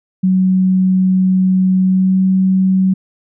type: tone with pitch glide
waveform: sine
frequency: 186.7 to 188.65 Hz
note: F#3 to F#3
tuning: +16 to +34 cents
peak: -9 dBFS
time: 0.23-2.94 s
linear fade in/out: 10 ms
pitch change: +18 cents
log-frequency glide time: 1.8-2.21 s
effects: none